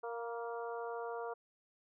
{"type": "harmonic tone with a mistuned harmonic", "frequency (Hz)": 233.1, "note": "A#3", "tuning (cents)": 0, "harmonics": [2, 3, 4, 5, 6], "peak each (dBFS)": [-41, -45, -47, -49, -51], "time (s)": [0.03, 1.34], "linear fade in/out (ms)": 10, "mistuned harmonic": 4, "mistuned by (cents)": 22, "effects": []}